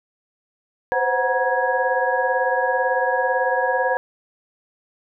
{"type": "tone cluster", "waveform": "sine", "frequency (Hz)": [508, 526, 741, 951, 1659], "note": ["B4", "C5", "F#5", "A#5", "G#6"], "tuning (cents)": [49, 9, 2, 34, -2], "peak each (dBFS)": -24, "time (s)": [0.92, 3.97], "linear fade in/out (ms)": 0, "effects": []}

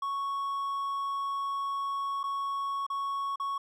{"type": "tone with dropouts", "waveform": "triangle", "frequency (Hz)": 1108.7, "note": "C#6", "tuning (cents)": 0, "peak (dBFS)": -28, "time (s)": [0.02, 3.58], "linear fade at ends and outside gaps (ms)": 5, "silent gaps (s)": [[2.232, 2.238], [2.866, 2.9], [3.359, 3.398]], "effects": []}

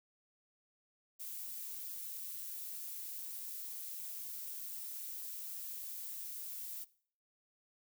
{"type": "noise with amplitude modulation", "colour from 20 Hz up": "violet", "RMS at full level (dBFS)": -43, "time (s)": [1.19, 6.85], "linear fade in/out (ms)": 20, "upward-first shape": "sine", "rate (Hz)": 179, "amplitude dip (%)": 35, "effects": ["noise-tail reverb RT60 0.5 s tail -19 dB re dry"]}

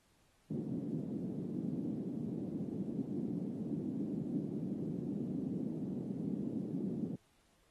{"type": "band-pass noise", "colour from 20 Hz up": "white", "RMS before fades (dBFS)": -39, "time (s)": [0.5, 7.16], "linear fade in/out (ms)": 10, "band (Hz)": [160, 280], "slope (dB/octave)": 24, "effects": ["pink hiss -72 dBFS RMS until 7.7 s", "AAC 32 kbps"]}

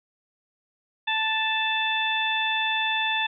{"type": "harmonic tone", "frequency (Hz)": 880, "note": "A5", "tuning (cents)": 0, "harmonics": [1, 2, 3, 4], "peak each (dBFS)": [-28, -28, -28, -28], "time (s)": [1.07, 3.27], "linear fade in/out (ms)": 10, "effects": []}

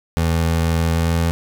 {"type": "tone with pitch glide", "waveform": "25% pulse", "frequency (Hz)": [82.41, 83.27], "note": ["E2", "E2"], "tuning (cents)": [0, 18], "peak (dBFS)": -12, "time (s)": [0.17, 1.31], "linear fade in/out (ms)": 0, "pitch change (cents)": 18, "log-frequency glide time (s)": [0.9, 1.11], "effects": []}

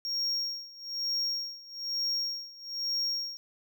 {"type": "tone with tremolo", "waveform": "triangle", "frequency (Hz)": 5570, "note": "F8", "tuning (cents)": -5, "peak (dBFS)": -26, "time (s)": [0.05, 3.37], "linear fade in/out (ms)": 0, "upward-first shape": "sine", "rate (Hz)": 1.1, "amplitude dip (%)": 90, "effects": []}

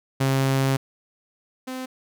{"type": "tone pair in turn", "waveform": "sawtooth", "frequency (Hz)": [134.6, 257.9], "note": ["C3", "C4"], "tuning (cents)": [49, -25], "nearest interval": "major seventh", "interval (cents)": 1126, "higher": "second", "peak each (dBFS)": [-15, -26], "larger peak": "first", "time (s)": [[0.2, 0.77], [1.67, 1.86]], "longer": "first", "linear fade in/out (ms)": 10, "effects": []}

